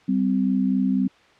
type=tone pair together; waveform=sine; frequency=194.35 / 258.3 Hz; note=G3 / C4; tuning=-15 / -22 cents; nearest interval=perfect fourth; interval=493 cents; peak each=-21 dBFS; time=0.08-1.08 s; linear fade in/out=10 ms; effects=white hiss -54 dBFS RMS until 1.39 s + low-pass 3000 Hz 12 dB/octave